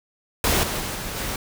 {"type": "noise with level steps", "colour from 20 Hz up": "pink", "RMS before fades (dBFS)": [-20, -27, -29, -31, -28], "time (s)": [0.44, 1.36], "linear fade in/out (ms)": 2, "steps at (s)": [0.63, 0.8, 0.95, 1.16], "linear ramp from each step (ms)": 5, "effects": []}